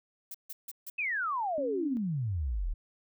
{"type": "noise bursts", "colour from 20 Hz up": "violet", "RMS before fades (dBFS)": -41, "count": 4, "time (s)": [0.31, 0.9], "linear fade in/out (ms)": 5, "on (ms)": 35, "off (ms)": 150}
{"type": "exponential sweep", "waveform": "sine", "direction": "down", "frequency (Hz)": [2637, 34.65], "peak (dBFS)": -29, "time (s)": [0.98, 2.74], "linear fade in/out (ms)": 10}
{"type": "tone", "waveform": "sine", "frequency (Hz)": 277.2, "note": "C#4", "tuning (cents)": 0, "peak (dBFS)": -36, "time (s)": [1.58, 1.97], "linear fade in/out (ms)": 0}
{"effects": []}